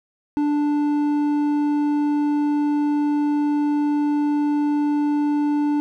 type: tone with hard clipping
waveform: sine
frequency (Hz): 293.7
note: D4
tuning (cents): 0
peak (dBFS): -19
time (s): 0.37-5.8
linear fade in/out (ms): 0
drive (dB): 6
effects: none